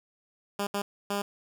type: tone bursts at uneven times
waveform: 10% pulse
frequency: 202 Hz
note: G#3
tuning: 48 cents flat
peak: -20 dBFS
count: 3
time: 0.59-0.67 / 0.74-0.82 / 1.1-1.22 s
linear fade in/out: 5 ms
effects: none